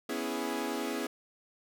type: chord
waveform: sawtooth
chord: C# minor seventh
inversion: third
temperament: equal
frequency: 246.9 / 277.2 / 329.6 / 415.3 Hz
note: B3 / C#4 / E4 / G#4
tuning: 0 / 0 / 0 / 0 cents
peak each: -34 dBFS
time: 0.09-1.07 s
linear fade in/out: 5 ms
effects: none